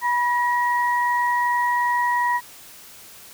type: tone pair together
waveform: sine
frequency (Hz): 976 / 1898.6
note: B5 / A#6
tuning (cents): -21 / +31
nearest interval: octave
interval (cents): 1152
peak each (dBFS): -19 / -24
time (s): 0.01-2.41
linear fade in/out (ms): 50
effects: white hiss -44 dBFS RMS until 3.33 s

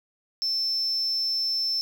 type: tone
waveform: sine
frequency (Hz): 5320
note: E8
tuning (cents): +15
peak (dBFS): -22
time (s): 0.42-1.81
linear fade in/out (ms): 0
effects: tanh soft clip ceiling -21 dBFS + 8-bit

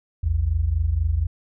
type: tone pair together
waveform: sine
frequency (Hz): 58.19 / 82.3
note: A#1 / E2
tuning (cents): -2 / -2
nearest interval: tritone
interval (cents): 600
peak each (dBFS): -23 / -20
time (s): 0.23-1.27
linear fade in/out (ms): 10
effects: none

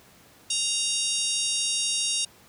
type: harmonic tone with a mistuned harmonic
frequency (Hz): 932.3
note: A#5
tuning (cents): 0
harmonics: 3 / 4 / 5 / 6 / 7 / 8 / 9 / 10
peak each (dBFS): -32 / -30 / -35 / -31 / -33 / -37 / -39 / -30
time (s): 0.5-2.25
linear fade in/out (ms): 5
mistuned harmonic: 9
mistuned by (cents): -70
effects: pink hiss -54 dBFS RMS until 2.48 s + high-pass 80 Hz 12 dB/octave

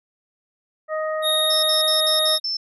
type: harmonic tone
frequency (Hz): 624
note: D#5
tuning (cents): +5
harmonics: 1 / 2 / 3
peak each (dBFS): -23 / -29 / -33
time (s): 0.88-2.39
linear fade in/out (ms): 50
type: tone with vibrato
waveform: square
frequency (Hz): 3729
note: A#7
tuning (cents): 0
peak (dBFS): -19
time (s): 1.22-2.4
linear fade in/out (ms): 50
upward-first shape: square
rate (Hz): 20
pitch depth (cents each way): 11
type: tone bursts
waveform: sine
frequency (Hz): 5310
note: E8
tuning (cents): +12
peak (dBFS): -22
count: 6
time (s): 1.5-2.57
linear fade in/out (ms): 5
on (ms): 130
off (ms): 58
effects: none

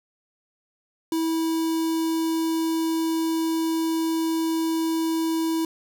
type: tone with notch filter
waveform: square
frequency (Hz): 325.1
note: E4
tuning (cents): -24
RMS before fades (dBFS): -24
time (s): 1.12-5.65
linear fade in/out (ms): 2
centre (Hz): 1900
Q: 0.9
effects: none

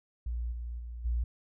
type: tone with level steps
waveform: sine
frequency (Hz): 59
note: A#1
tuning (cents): +22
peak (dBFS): -31 / -35 / -38 / -27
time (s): 0.26-1.24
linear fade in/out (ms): 5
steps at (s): 0.51 / 0.78 / 1.04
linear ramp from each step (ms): 20
effects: none

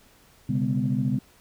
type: tone cluster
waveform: sine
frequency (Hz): 127.5 / 141.3 / 203.9 / 249.9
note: C3 / C#3 / G#3 / B3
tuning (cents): -44 / +34 / -32 / +21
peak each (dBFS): -27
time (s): 0.49-1.19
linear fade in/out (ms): 5
effects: tanh soft clip ceiling -13 dBFS + pink hiss -57 dBFS RMS until 1.4 s

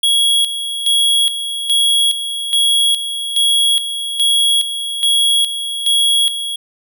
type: tone with tremolo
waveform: square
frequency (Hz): 3322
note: G#7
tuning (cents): 0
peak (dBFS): -11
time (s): 0.03-6.56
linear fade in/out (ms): 5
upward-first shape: square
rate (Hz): 1.2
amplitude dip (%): 65
effects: none

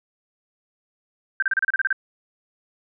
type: tone bursts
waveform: sine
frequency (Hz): 1568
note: G6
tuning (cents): 0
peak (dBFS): -17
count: 10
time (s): 1.4-1.928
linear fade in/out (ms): 2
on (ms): 24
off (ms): 32
effects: none

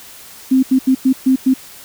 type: tone bursts at uneven times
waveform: sine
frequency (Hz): 261.6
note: C4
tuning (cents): 0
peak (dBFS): -8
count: 6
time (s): 0.51-0.63 / 0.71-0.79 / 0.87-0.95 / 1.05-1.13 / 1.26-1.36 / 1.46-1.54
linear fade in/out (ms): 10
effects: white hiss -38 dBFS RMS until 1.84 s

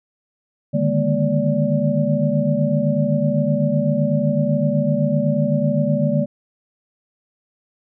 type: tone cluster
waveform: sine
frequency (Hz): 146 / 153.9 / 204.4 / 235.7 / 580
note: D3 / D#3 / G#3 / A#3 / D5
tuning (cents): -10 / -19 / -27 / +19 / -22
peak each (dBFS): -22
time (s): 0.73-6.26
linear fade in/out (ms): 20
effects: none

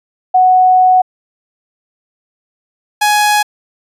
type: tone pair in turn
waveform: sine / sawtooth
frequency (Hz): 740 / 836.4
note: F#5 / G#5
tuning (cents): 0 / +12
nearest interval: major second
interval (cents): 212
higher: second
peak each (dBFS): -5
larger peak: neither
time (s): 0.34-1.02 / 3.01-3.43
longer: first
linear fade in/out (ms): 10
effects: resampled to 32000 Hz

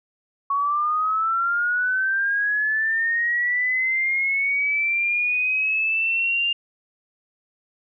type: linear sweep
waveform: sine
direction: up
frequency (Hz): 1108.7 to 2808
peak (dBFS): -19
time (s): 0.5-6.53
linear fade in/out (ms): 5
effects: none

